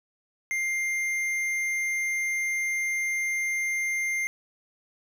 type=tone with tanh clipping; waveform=sine; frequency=2100 Hz; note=C7; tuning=6 cents sharp; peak=-27 dBFS; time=0.51-4.27 s; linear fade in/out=0 ms; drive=11 dB; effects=none